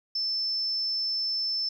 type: tone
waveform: sine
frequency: 5290 Hz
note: E8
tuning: 5 cents sharp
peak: -26 dBFS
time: 0.15-1.69 s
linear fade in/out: 5 ms
effects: 10-bit